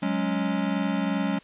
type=chord; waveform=square; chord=F# suspended second; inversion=none; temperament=equal; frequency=185 / 207.7 / 277.2 Hz; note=F#3 / G#3 / C#4; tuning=0 / 0 / 0 cents; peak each=-29 / -29 / -29 dBFS; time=0.02-1.39 s; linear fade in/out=10 ms; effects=white hiss -53 dBFS RMS until 1.43 s + resampled to 8000 Hz